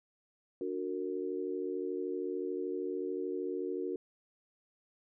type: chord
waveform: sine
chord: D augmented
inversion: none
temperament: just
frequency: 293.7 / 367.1 / 458.9 Hz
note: D4 / F#4 / A#4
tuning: 0 / -14 / -27 cents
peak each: -40 / -36 / -39 dBFS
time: 0.61-3.96 s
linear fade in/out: 2 ms
effects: none